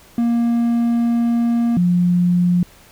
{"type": "tone pair in turn", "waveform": ["triangle", "sine"], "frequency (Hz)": [234.9, 176.86], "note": ["A#3", "F3"], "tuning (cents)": [13, 22], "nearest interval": "perfect fourth", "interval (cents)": 491, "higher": "first", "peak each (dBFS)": -12, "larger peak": "neither", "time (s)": [[0.18, 1.77], [1.77, 2.63]], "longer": "first", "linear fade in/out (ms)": 2, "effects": ["pink hiss -47 dBFS RMS until 2.91 s"]}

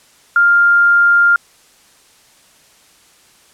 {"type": "tone", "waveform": "sine", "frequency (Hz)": 1400, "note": "F6", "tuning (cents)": 4, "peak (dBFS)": -7, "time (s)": [0.36, 1.36], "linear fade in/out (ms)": 2, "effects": ["white hiss -49 dBFS RMS until 3.53 s", "low-pass 10000 Hz 12 dB/octave"]}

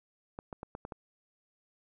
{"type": "clicks", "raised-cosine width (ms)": 1, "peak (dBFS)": -26, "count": 6, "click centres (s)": [0.389, 0.528, 0.631, 0.751, 0.851, 0.922], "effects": []}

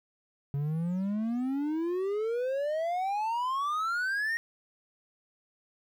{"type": "exponential sweep", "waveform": "triangle", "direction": "up", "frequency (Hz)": [138.5, 1879], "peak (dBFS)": -26, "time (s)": [0.54, 4.37], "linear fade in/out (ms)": 0, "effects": ["11-bit"]}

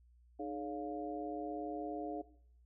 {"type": "harmonic tone with a mistuned harmonic", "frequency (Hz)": 140.7, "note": "C#3", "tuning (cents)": 26, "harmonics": [2, 3, 4, 5], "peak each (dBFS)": [-42, -44, -47, -44], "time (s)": [0.39, 2.22], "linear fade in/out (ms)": 10, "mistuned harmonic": 2, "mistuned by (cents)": 140, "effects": ["noise-tail reverb RT60 0.6 s tail -17 dB re dry", "added 60 Hz sine -62 dBFS peak until 2.65 s"]}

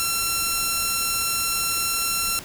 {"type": "tone", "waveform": "5% pulse", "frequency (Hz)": 1356, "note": "E6", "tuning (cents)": 49, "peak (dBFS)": -10, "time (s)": [0, 2.39], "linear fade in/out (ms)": 0, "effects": ["pink hiss -39 dBFS RMS until 2.44 s"]}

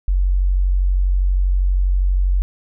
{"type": "tone", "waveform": "sine", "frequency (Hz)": 46.24, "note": "F#1", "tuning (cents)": 0, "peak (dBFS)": -13, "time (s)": [0.08, 2.42], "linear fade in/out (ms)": 0, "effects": []}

